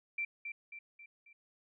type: tone with echo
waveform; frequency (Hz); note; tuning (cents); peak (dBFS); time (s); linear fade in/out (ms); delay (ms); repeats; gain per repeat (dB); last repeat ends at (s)
sine; 2349; D7; 0; -33; 0.18-0.25; 5; 270; 4; -6; 1.33
effects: none